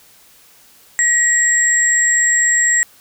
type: tone pair together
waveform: sine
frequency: 1904 / 7616 Hz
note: A#6 / A#8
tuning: +36 / +36 cents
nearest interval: 2 octaves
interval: 2400 cents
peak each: -14 dBFS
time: 0.99-2.83 s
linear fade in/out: 0 ms
effects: white hiss -48 dBFS RMS until 3 s